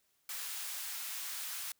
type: high-pass noise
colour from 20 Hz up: white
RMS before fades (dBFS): -41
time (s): 0.29-1.72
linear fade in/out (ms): 2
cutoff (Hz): 1100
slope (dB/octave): 12
effects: white hiss -75 dBFS RMS until 1.79 s